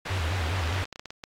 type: low-pass noise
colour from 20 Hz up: white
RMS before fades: -35 dBFS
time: 0.05-0.85 s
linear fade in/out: 10 ms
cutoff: 2400 Hz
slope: 12 dB/octave
type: tone with vibrato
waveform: sine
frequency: 86.7 Hz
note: F2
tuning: 12 cents flat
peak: -26 dBFS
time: 0.1-0.83 s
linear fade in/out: 5 ms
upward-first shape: square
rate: 4.9 Hz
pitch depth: 140 cents each way
type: clicks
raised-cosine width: 0.2 ms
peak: -21 dBFS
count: 12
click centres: 0.595 / 0.637 / 0.675 / 0.727 / 0.788 / 0.854 / 0.927 / 0.959 / 0.995 / 1.057 / 1.105 / 1.238 s
effects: AAC 48 kbps